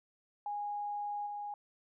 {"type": "tone with level steps", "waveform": "sine", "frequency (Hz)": 824, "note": "G#5", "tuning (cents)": -14, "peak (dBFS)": [-35, -38], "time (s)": [0.46, 1.54], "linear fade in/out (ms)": 2, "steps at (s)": 1.26, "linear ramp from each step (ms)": 10, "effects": []}